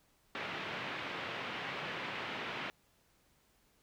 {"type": "band-pass noise", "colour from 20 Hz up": "white", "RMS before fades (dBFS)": -41, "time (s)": [0.35, 2.7], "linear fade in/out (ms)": 0, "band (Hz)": [110, 2900], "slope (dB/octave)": 24, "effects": ["pink hiss -71 dBFS RMS until 3.82 s"]}